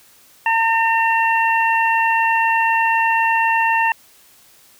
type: harmonic tone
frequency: 908 Hz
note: A#5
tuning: 46 cents flat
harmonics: 1 / 2 / 3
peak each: -16 / -19 / -21 dBFS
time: 0.46-3.92 s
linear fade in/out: 2 ms
effects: white hiss -50 dBFS RMS until 4.79 s